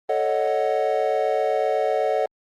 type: chord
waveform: triangle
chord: D# half-diminished seventh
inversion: second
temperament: equal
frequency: 440 / 554.4 / 622.3 / 740 Hz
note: A4 / C#5 / D#5 / F#5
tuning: 0 / 0 / 0 / 0 cents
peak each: -23 dBFS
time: 0.09-2.26 s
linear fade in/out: 5 ms
effects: Opus 32 kbps